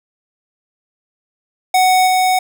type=tone with level steps; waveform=square; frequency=743 Hz; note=F#5; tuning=7 cents sharp; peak=-10 / -12 dBFS; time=1.74-2.39 s; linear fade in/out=5 ms; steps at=2.06 s; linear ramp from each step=20 ms; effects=none